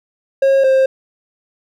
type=tone pair in turn; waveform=triangle; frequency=542 / 529.9 Hz; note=C#5 / C5; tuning=-39 / +22 cents; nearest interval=unison; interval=39 cents; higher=first; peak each=-7 dBFS; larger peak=neither; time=0.42-0.64 / 0.64-0.86 s; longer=neither; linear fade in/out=5 ms; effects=none